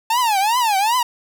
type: tone with vibrato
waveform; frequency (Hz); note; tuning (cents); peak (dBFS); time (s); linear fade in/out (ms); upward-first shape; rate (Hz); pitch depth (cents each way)
45% pulse; 880; A5; 0; -15; 0.1-1.03; 5; triangle; 2.6; 270
effects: none